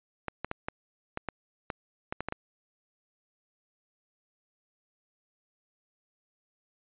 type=clicks; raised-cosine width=0.5 ms; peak=-17 dBFS; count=11; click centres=0.283 / 0.446 / 0.514 / 0.685 / 1.174 / 1.287 / 1.702 / 2.125 / 2.206 / 2.286 / 2.324 s; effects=resampled to 8000 Hz